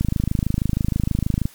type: click train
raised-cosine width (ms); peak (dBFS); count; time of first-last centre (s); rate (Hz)
5; -7; 39; 0.01-1.455; 26.3
effects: white hiss -48 dBFS RMS until 1.54 s + MP3 96 kbps